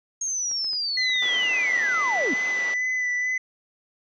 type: linear sweep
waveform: sine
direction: down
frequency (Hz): 6560 to 220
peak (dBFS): -24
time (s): 0.21-2.34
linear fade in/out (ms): 5
type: clicks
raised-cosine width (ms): 0.5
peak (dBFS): -31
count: 6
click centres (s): 0.514 / 0.645 / 0.733 / 1.097 / 1.16 / 1.226
type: tone with vibrato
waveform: triangle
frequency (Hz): 1998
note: B6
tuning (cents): +20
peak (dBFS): -21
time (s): 0.97-3.38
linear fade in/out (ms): 5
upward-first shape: sine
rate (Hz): 2.2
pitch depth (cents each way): 21
type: band-pass noise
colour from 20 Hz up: pink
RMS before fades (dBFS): -38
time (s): 1.22-2.74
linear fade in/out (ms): 2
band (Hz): 440 to 4000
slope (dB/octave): 12
effects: resampled to 16000 Hz